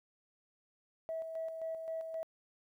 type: tone with tremolo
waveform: sine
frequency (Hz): 649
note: E5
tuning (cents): -27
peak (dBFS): -35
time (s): 1.09-2.23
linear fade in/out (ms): 0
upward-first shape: square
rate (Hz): 3.8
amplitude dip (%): 45
effects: tanh soft clip ceiling -31 dBFS + 12-bit